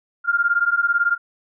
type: beating tone pair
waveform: sine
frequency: 1393 / 1411 Hz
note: F6 / F6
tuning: -5 / +17 cents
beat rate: 18 Hz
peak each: -19 dBFS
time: 0.24-1.18 s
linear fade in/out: 50 ms
effects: none